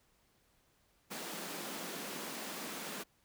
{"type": "high-pass noise", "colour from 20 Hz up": "pink", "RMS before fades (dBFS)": -43, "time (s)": [1.1, 3.04], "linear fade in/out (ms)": 20, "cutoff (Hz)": 170, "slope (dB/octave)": 48, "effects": ["pink hiss -72 dBFS RMS until 3.24 s"]}